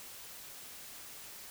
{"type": "silence", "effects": ["white hiss -49 dBFS RMS until 1.5 s"]}